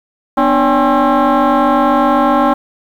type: tone with frequency modulation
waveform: sine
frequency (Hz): 248.1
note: B3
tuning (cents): +8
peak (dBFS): -6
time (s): 0.37-2.54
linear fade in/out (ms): 10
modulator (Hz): 272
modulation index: 3.7
effects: tanh soft clip ceiling -7 dBFS + 7-bit

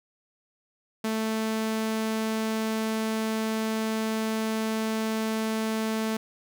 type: tone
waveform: sawtooth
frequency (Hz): 220.4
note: A3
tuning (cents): +3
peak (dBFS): -22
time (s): 1.04-6.17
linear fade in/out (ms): 5
effects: none

